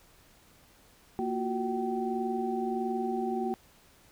sine tone cluster, 232.2 / 350.6 / 372.1 / 768 Hz, A#3 / F4 / F#4 / G5, -7 / +7 / +10 / -36 cents, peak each -33 / -39 / -33 / -34 dBFS, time 1.19-3.54 s, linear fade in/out 0 ms, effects pink hiss -60 dBFS RMS until 4.11 s

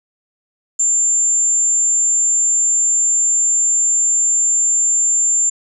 sine tone, 7260 Hz, A#8, 47 cents flat, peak -12 dBFS, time 0.79-5.5 s, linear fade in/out 10 ms, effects none

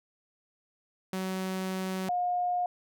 sawtooth / sine tone pair in turn, 188 / 714.9 Hz, F#3 / F5, +28 / +40 cents, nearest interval octave + major seventh, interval 2312 cents, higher second, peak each -27 / -26 dBFS, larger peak second, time 1.13-2.09 / 2.09-2.66 s, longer first, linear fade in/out 2 ms, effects none

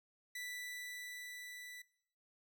sawtooth tone with level ramp, 1975.5 Hz, B6, in tune, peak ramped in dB -39 to -46 dBFS, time 0.35-1.82 s, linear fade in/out 5 ms, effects noise-tail reverb RT60 0.7 s tail -21 dB re dry

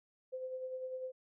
sine tone with tremolo, 515 Hz, C5, 28 cents flat, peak -37 dBFS, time 0.32-1.12 s, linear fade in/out 20 ms, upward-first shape sine, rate 10 Hz, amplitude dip 45%, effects none

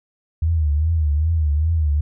sine tone with vibrato, 77.78 Hz, D#2, in tune, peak -15 dBFS, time 0.42-2.01 s, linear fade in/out 5 ms, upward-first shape triangle, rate 2.5 Hz, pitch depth 140 cents each way, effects none

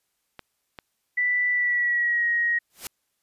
clicks, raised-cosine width 0.3 ms, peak -22 dBFS, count 2, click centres 0.393 / 0.788 s
sine tone with pitch glide, 1975.5 to 1886.3 Hz, B6 to A#6, 0 to +20 cents, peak -20 dBFS, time 1.17-2.59 s, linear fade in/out 10 ms, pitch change -80 cents, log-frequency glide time 1.51-2.28 s
white noise with exponential growth, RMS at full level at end -30 dBFS, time 2.7-2.87 s, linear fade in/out 1 ms, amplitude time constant 35 ms
effects white hiss -75 dBFS RMS until 3.22 s + resampled to 32000 Hz

